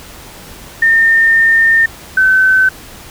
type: tone pair in turn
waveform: sine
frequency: 1816 / 1527.1 Hz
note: A#6 / G6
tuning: -46 / -46 cents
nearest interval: minor third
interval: 300 cents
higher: first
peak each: -6 dBFS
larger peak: neither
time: 0.82-1.86 / 2.17-2.69 s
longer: first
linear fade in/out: 5 ms
effects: pink hiss -34 dBFS RMS until 3.1 s